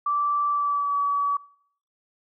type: tone with pitch glide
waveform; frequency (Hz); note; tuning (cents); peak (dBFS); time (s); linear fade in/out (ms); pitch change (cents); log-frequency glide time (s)
sine; 1165 to 1141; D6 to C#6; -14 to +50; -21; 0.06-1.37; 5; -36; 0.49-0.97
effects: noise-tail reverb RT60 0.6 s tail -21 dB re dry